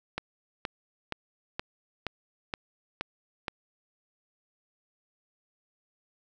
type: click train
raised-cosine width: 0.3 ms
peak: -15 dBFS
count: 8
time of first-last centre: 0.18-3.482 s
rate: 2.12 Hz
effects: none

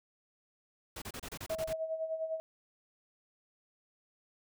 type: noise bursts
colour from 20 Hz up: pink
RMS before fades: -43 dBFS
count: 9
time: 0.96-1.731 s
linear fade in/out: 5 ms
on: 59 ms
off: 30 ms
type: tone with tremolo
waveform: sine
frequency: 642 Hz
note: E5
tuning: 46 cents flat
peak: -31 dBFS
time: 1.5-2.4 s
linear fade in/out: 0 ms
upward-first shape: sine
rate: 9.9 Hz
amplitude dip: 65%
effects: none

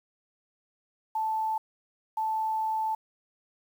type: tone bursts at uneven times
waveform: sine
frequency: 878 Hz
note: A5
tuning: 4 cents flat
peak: -26 dBFS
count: 2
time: 1.15-1.58 / 2.17-2.95 s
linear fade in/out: 5 ms
effects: 9-bit

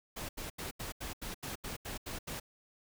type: noise bursts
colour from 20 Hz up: pink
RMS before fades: -41 dBFS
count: 11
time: 0.16-2.4 s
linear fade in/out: 10 ms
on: 130 ms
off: 81 ms
effects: none

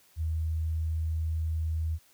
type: tone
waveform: sine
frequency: 80 Hz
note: D#2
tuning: 49 cents sharp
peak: -27 dBFS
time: 0.16-1.99 s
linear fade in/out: 50 ms
effects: white hiss -62 dBFS RMS until 2.13 s

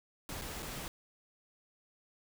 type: noise with dropouts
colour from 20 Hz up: pink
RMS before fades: -42 dBFS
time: 0.29-0.88 s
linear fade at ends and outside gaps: 1 ms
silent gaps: 0.414-0.419 / 0.624-0.628 s
effects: none

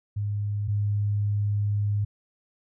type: tone pair in turn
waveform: sine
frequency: 103 / 103 Hz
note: G#2 / G#2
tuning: -14 / -14 cents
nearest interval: unison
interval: 0 cents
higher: neither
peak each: -25 / -22 dBFS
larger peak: second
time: 0.16-0.68 / 0.68-2.05 s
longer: second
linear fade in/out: 10 ms
effects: none

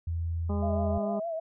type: tone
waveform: sine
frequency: 83.6 Hz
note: E2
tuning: 25 cents sharp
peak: -28 dBFS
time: 0.07-0.98 s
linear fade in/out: 5 ms
type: harmonic tone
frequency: 203.4 Hz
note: G#3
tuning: 36 cents flat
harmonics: 1 / 2 / 3 / 4 / 5 / 6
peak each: -31 / -37 / -41 / -43 / -45 / -47 dBFS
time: 0.49-1.2 s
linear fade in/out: 10 ms
type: tone with vibrato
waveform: sine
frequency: 659.3 Hz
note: E5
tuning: in tune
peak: -30 dBFS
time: 0.62-1.4 s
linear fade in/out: 10 ms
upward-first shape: triangle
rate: 6.5 Hz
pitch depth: 76 cents each way
effects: none

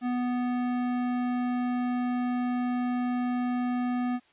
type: tone with tanh clipping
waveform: sine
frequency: 246.9 Hz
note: B3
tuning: in tune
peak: -28 dBFS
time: 0.01-4.2 s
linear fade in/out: 50 ms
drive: 17 dB
effects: white hiss -62 dBFS RMS until 4.32 s + resampled to 8000 Hz

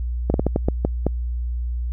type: slowing click train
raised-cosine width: 2 ms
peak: -5 dBFS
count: 8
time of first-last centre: 0.3-1.067 s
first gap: 41 ms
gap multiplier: 1.32
effects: added 60 Hz sine -22 dBFS peak until 1.92 s

